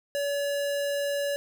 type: tone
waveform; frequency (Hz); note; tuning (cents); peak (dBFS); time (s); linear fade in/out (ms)
square; 569; C#5; +45; -27; 0.15-1.36; 0
effects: none